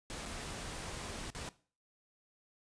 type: noise with dropouts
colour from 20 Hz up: pink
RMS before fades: -43 dBFS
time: 0.1-1.49 s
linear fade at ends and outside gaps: 0 ms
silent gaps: 0.255-0.259 / 1.302-1.349 s
effects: noise-tail reverb RT60 0.4 s tail -18 dB re dry + resampled to 22050 Hz

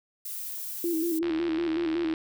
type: noise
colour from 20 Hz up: violet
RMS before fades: -36 dBFS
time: 0.25-1.19 s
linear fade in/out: 5 ms
type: tone with vibrato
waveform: sine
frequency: 331.3 Hz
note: E4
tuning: 9 cents sharp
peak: -25 dBFS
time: 0.84-2.14 s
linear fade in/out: 2 ms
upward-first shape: square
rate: 5.4 Hz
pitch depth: 59 cents each way
type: click train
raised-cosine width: 0.3 ms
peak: -21 dBFS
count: 70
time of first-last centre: 1.23-2.139 s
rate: 75.9 Hz
effects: none

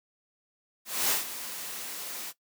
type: noise with ADSR envelope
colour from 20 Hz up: white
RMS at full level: -25 dBFS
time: 0.85-2.33 s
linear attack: 250 ms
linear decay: 140 ms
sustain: -13 dB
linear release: 42 ms
effects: noise-tail reverb RT60 0.1 s tail -17 dB re dry + high-pass 200 Hz 12 dB/octave

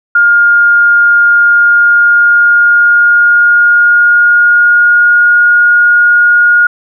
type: tone with pitch glide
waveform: sine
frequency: 1414 to 1432.1 Hz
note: F6 to F6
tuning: +21 to +43 cents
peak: -3 dBFS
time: 0.15-6.67 s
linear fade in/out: 5 ms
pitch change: +22 cents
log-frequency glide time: 1.26-5.35 s
effects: none

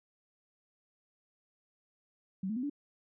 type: tone with pitch steps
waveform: sine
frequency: 190 / 218.3 / 250.7 / 288 Hz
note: F#3 / A3 / B3 / D4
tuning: +46 / -13 / +26 / -34 cents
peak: -32 dBFS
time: 2.43-2.698 s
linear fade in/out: 5 ms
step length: 67 ms
effects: none

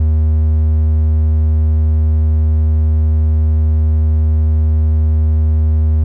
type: tone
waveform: triangle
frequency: 77.78 Hz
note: D#2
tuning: in tune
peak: -7 dBFS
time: 0-6.04 s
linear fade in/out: 5 ms
effects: none

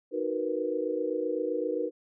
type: chord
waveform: sine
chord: B major seventh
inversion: first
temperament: equal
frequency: 311.1 / 370 / 466.2 / 493.9 Hz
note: D#4 / F#4 / A#4 / B4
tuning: 0 / 0 / 0 / 0 cents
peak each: -34 / -35 / -32 / -32 dBFS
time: 0.11-1.91 s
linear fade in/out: 50 ms
effects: none

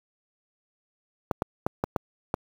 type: clicks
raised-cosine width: 1 ms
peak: -10 dBFS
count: 6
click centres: 1.312 / 1.421 / 1.665 / 1.839 / 1.962 / 2.341 s
effects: high-pass 60 Hz 12 dB/octave + 7-bit

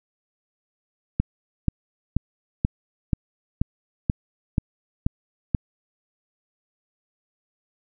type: click train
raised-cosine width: 5 ms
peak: -7 dBFS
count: 10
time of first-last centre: 1.2-5.548 s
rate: 2.07 Hz
effects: none

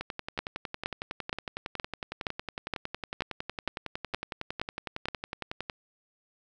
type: two click trains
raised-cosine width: 0.3 ms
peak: -18 / -13 dBFS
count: 63 / 11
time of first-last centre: 0.01-5.698 / 0.39-5.085 s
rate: 10.9 / 2.13 Hz
effects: none

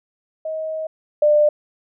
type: tone pair in turn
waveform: sine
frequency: 632 / 597.1 Hz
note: D#5 / D5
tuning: +27 / +29 cents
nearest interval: minor second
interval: 98 cents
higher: first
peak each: -23 / -11 dBFS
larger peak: second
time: 0.45-0.87 / 1.22-1.49 s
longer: first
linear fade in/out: 5 ms
effects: none

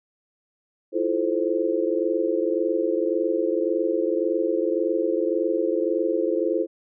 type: chord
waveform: sine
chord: F major seventh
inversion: third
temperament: just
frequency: 327.4 / 349.2 / 436.5 / 523.8 Hz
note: E4 / F4 / A4 / C5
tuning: -12 / 0 / -14 / +2 cents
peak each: -26 dBFS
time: 0.92-6.67 s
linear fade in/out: 50 ms
effects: none

